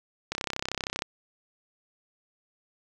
click train, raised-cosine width 0.2 ms, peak -12 dBFS, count 24, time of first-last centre 0.32-1.021 s, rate 32.8 Hz, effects 9-bit

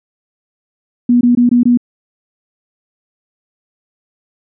sine tone bursts, 242.5 Hz, B3, 31 cents flat, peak -6 dBFS, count 5, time 1.09-1.774 s, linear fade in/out 5 ms, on 120 ms, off 21 ms, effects none

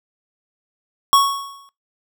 square tone with exponential decay, 1108.7 Hz, C#6, in tune, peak -8 dBFS, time 1.13-1.69 s, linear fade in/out 0 ms, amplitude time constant 120 ms, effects noise-tail reverb RT60 0.2 s tail -21 dB re dry

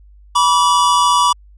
square tone pair together, 976 / 1150.2 Hz, B5 / D6, -21 / -36 cents, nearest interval minor third, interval 285 cents, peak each -14 dBFS, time 0.35-1.33 s, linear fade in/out 10 ms, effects added 50 Hz sine -41 dBFS peak until 1.57 s + resampled to 24000 Hz

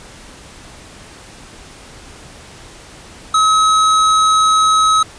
square tone, 1280 Hz, D#6, 49 cents sharp, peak -10 dBFS, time 3.34-5.03 s, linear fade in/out 5 ms, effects pink hiss -38 dBFS RMS until 5.18 s + resampled to 22050 Hz

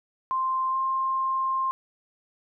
sine tone with pitch glide, 1046.5 to 1057.4 Hz, C6 to C6, 0 to +18 cents, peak -23 dBFS, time 0.31-1.71 s, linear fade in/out 0 ms, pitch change +18 cents, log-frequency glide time 0.71-0.76 s, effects none

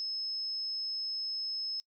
sine tone, 5190 Hz, E8, 28 cents flat, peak -33 dBFS, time 0-1.8 s, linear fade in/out 0 ms, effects noise-tail reverb RT60 0.1 s tail -24 dB re dry

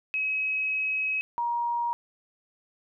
sine tone pair in turn, 2553 / 947 Hz, D#7 / A#5, +44 / +27 cents, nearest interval octave + perfect fourth, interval 1717 cents, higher first, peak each -25 dBFS, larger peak neither, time 0.14-1.21 / 1.38-1.93 s, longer first, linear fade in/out 0 ms, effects none

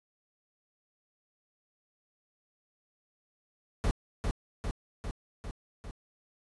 brown noise with echo, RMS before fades -27 dBFS, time 3.84-3.91 s, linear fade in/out 0 ms, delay 400 ms, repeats 5, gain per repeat -3 dB, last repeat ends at 5.91 s, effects resampled to 24000 Hz

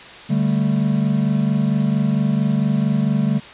triangle chord, D suspended fourth, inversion none, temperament just, 146.83 / 195.78 / 220.2 Hz, D3 / G3 / A3, 0 / -2 / +2 cents, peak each -18 dBFS, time 0.29-3.4 s, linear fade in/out 20 ms, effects white hiss -38 dBFS RMS until 3.53 s + resampled to 8000 Hz

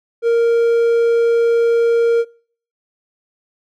triangle tone, 465.5 Hz, A#4, 2 cents flat, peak -9 dBFS, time 0.22-2.25 s, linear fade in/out 50 ms, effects noise-tail reverb RT60 0.5 s tail -24 dB re dry

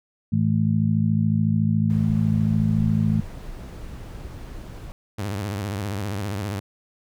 harmonic tone, 53.9 Hz, A1, 35 cents flat, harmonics 2 / 3 / 4, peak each -22 / -22 / -22 dBFS, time 0.32-3.21 s, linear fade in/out 10 ms
brown noise, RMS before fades -36 dBFS, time 1.9-4.92 s, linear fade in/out 0 ms
sawtooth tone with vibrato, 100.8 Hz, G2, 49 cents sharp, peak -22 dBFS, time 5.18-6.6 s, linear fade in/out 10 ms, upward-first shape triangle, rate 15 Hz, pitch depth 170 cents each way
effects none

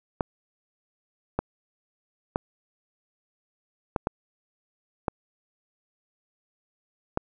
clicks, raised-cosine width 1 ms, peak -10 dBFS, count 7, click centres 0.208 / 1.39 / 2.359 / 3.962 / 4.071 / 5.082 / 7.174 s, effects none

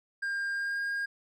triangle tone with pitch glide, 1604 to 1620.8 Hz, G6 to G#6, +39 to -43 cents, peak -28 dBFS, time 0.22-1.06 s, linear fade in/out 10 ms, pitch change +18 cents, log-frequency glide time 0.52-0.82 s, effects resampled to 24000 Hz

